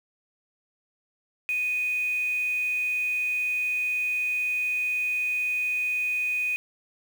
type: tone with quantisation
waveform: sine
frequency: 2489 Hz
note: D#7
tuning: in tune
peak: -24 dBFS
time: 1.49-6.56 s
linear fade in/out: 0 ms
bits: 7
effects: none